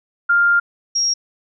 sine tone pair in turn, 1400 / 5600 Hz, F6 / F8, +4 / +4 cents, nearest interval 2 octaves, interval 2400 cents, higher second, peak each -11 / -15 dBFS, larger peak first, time 0.29-0.6 / 0.95-1.14 s, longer first, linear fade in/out 10 ms, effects none

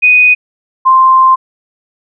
sine tone pair in turn, 2489 / 1046.5 Hz, D#7 / C6, 0 / 0 cents, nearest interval octave + minor third, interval 1500 cents, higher first, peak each -3 dBFS, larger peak neither, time 0.02-0.35 / 0.85-1.36 s, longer second, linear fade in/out 20 ms, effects none

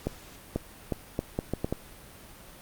accelerating click train, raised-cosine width 2 ms, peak -14 dBFS, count 8, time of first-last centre 0.07-1.726 s, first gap 490 ms, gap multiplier 0.74, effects pink hiss -49 dBFS RMS until 2.61 s + Opus 48 kbps

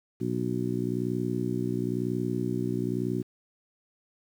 harmonic tone, 61 Hz, B1, 21 cents flat, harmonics 2 / 3 / 4 / 5 / 6, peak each -33 / -33 / -33 / -33 / -33 dBFS, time 0.2-3.23 s, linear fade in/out 20 ms, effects 9-bit

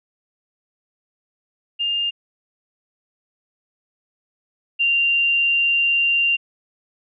sine tone pair in turn, 2810 / 2778 Hz, F7 / F7, +10 / -10 cents, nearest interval unison, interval 20 cents, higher first, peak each -19 / -15 dBFS, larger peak second, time 1.79-2.11 / 4.79-6.37 s, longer second, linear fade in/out 20 ms, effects none

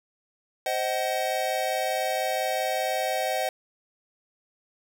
square chord, C diminished, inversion none, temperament just, 523.3 / 627.9 / 753.5 Hz, C5 / Eb5 / Gb5, 0 / +16 / +31 cents, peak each -32 / -30 / -29 dBFS, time 0.66-3.49 s, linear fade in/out 2 ms, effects 10-bit

